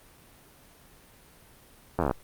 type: slowing click train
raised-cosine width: 1 ms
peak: -11 dBFS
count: 10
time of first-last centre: 1.99-2.111 s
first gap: 11 ms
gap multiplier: 1.05
effects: pink hiss -55 dBFS RMS until 2.23 s + Opus 32 kbps